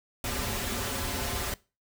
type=noise with comb filter; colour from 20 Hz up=pink; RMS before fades=-32 dBFS; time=0.24-1.54 s; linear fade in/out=2 ms; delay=6.3 ms; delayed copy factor=-0.95; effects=noise-tail reverb RT60 0.3 s tail -21 dB re dry

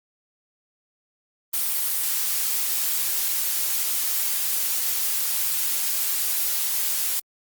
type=noise; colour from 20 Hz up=blue; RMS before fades=-24 dBFS; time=1.53-7.2 s; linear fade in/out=10 ms; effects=Opus 32 kbps

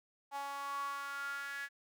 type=tone with high-pass filter sweep; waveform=sawtooth; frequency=280 Hz; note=C#4; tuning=18 cents sharp; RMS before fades=-41 dBFS; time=0.31-1.69 s; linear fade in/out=50 ms; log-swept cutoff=880 to 1700 Hz; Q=8.5; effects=none

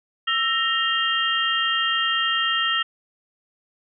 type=tone cluster; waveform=sine; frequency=1328 / 1857 / 2812 / 3185 Hz; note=E6 / A#6 / F7 / G7; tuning=+12 / -7 / +11 / +27 cents; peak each=-25 dBFS; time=0.27-2.83 s; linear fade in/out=10 ms; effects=none

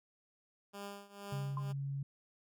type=tone with tremolo; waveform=10% pulse; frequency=201.1 Hz; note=G3; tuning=44 cents sharp; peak=-34 dBFS; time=0.73-1.73 s; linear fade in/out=20 ms; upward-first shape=triangle; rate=2.1 Hz; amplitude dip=90%
type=tone; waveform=sine; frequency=138.59 Hz; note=C#3; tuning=in tune; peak=-36 dBFS; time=1.32-2.03 s; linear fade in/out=5 ms
type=tone with exponential decay; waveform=sine; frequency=1038 Hz; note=C6; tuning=14 cents flat; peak=-36 dBFS; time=1.57-1.68 s; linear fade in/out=2 ms; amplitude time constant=22 ms
effects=none

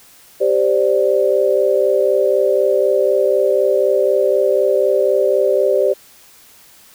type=chord; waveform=sine; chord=G suspended fourth; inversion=none; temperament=equal; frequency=392 / 523.3 / 587.3 Hz; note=G4 / C5 / D5; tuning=0 / 0 / 0 cents; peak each=-16 dBFS; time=0.4-5.94 s; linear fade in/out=20 ms; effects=white hiss -46 dBFS RMS until 6.94 s

